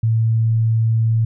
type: tone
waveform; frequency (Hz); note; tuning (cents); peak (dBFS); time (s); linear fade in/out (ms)
sine; 112.7; A2; +42; -13; 0.03-1.25; 5
effects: none